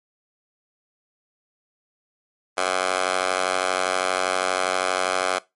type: tone with high-pass filter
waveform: 10% pulse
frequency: 92.5 Hz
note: F#2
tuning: in tune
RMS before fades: -23 dBFS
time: 2.57-5.39 s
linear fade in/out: 10 ms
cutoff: 800 Hz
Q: 2
effects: noise-tail reverb RT60 0.2 s tail -20 dB re dry + MP3 48 kbps